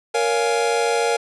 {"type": "chord", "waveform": "square", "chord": "Bb minor seventh", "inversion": "none", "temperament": "equal with one note detuned", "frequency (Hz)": [466.2, 559.5, 698.5, 830.6], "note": ["Bb4", "Db5", "F5", "Ab5"], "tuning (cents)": [0, 16, 0, 0], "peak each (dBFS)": [-21, -27, -26, -25], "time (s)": [0.14, 1.17], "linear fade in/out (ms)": 10, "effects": ["resampled to 24000 Hz", "9-bit"]}